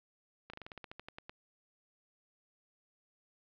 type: slowing click train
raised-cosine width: 0.3 ms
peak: -29 dBFS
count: 13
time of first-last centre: 0.5-1.295 s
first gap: 35 ms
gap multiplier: 1.11
effects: low-pass 4000 Hz 12 dB/octave + 11-bit